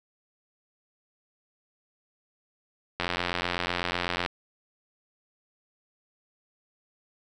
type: click train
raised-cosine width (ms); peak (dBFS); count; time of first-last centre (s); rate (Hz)
0.3; -11; 112; 3-4.261; 88
effects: none